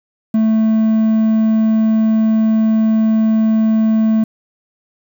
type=tone; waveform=triangle; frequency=220 Hz; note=A3; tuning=in tune; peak=-8 dBFS; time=0.34-4.24 s; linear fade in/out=5 ms; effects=7-bit